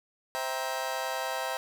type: chord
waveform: 30% pulse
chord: C dominant seventh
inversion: none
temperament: just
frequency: 523.3 / 654.1 / 784.9 / 941.9 Hz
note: C5 / E5 / G5 / Bb5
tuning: 0 / -14 / +2 / +18 cents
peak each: -34 dBFS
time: 0.35-1.57 s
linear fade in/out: 0 ms
effects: none